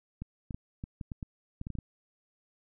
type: clicks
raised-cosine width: 5 ms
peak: -25 dBFS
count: 12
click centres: 0.22 / 0.508 / 0.545 / 0.839 / 1.012 / 1.118 / 1.228 / 1.614 / 1.669 / 1.703 / 1.753 / 1.787 s
effects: none